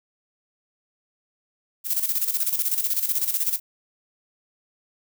violet noise with tremolo, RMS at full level -22 dBFS, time 1.84-3.6 s, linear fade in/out 50 ms, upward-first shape square, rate 16 Hz, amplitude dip 65%, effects none

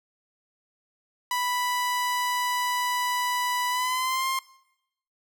sawtooth tone with pitch glide, 987.8 to 1058.7 Hz, B5 to C6, 0 to +20 cents, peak -21 dBFS, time 1.31-4.39 s, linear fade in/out 2 ms, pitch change +120 cents, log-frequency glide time 3.69-4.27 s, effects noise-tail reverb RT60 0.8 s tail -20 dB re dry

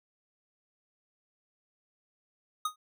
square tone with exponential decay, 1244.5 Hz, D#6, in tune, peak -26 dBFS, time 2.65-2.76 s, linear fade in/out 5 ms, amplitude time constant 22 ms, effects none

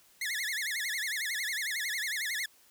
sawtooth tone with vibrato, 1913 Hz, A#6, 44 cents sharp, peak -28 dBFS, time 0.21-2.46 s, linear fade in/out 5 ms, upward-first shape sine, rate 11 Hz, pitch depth 230 cents each way, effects white hiss -62 dBFS RMS until 2.7 s

